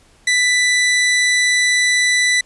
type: tone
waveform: sawtooth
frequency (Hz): 1984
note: B6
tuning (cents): +7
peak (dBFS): -9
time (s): 0.27-2.41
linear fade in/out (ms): 5
effects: pink hiss -52 dBFS RMS until 2.45 s + resampled to 24000 Hz